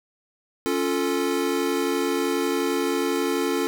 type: chord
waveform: square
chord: Db augmented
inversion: none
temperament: equal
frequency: 277.2 / 349.2 / 440 Hz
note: Db4 / F4 / A4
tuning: 0 / 0 / 0 cents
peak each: -27 dBFS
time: 0.66-3.67 s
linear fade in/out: 0 ms
effects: none

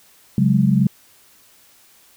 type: chord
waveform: sine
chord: C# suspended fourth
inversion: none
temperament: equal with one note detuned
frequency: 137.24 / 185 / 207.7 Hz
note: C#3 / F#3 / G#3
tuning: -17 / 0 / 0 cents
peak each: -17 dBFS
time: 0.38-0.87 s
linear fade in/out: 2 ms
effects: white hiss -52 dBFS RMS until 2.16 s

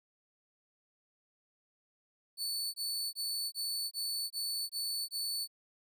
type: tone bursts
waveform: sawtooth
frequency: 4472 Hz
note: C#8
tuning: 14 cents sharp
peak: -31 dBFS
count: 8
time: 2.37-5.477 s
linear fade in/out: 50 ms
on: 370 ms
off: 21 ms
effects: none

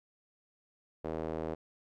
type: tone with band-pass filter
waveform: sawtooth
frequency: 79.9 Hz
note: D#2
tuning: 47 cents sharp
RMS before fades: -37 dBFS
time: 1.04-1.55 s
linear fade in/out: 10 ms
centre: 490 Hz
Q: 1.6
effects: none

